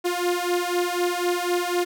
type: beating tone pair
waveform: sawtooth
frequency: 351.4 / 355.4 Hz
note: F4 / F4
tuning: +11 / +30 cents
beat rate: 4 Hz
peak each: -21 dBFS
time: 0.04-1.85 s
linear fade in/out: 20 ms
effects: none